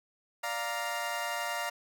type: chord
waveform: 20% pulse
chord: Bb major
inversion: first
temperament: equal with one note detuned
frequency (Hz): 587.3 / 698.5 / 935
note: D5 / F5 / Bb5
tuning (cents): 0 / 0 / +5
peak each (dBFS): -34 / -31 / -31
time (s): 0.43-1.7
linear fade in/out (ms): 10
effects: none